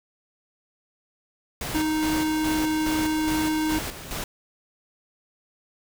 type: noise with tremolo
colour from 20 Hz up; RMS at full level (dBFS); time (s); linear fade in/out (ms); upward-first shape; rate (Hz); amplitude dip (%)
pink; -31; 1.61-4.24; 2; square; 2.4; 60
type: tone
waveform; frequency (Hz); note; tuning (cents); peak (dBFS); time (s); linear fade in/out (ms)
square; 311.1; D#4; 0; -23; 1.74-3.79; 10
effects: none